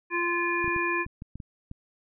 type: harmonic tone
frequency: 346.2 Hz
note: F4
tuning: 15 cents flat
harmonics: 1 / 3 / 5 / 7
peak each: -30 / -30 / -30 / -30 dBFS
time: 0.1-1.06 s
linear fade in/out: 50 ms
type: clicks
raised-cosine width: 5 ms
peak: -26 dBFS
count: 8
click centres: 0.644 / 0.679 / 0.763 / 1.064 / 1.221 / 1.356 / 1.402 / 1.714 s
effects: none